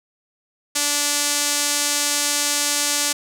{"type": "tone with band-pass filter", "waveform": "sawtooth", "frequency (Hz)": 290.8, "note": "D4", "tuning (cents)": -17, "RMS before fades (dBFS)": -21, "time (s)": [0.75, 3.13], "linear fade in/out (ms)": 10, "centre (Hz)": 7500, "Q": 1.2, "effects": []}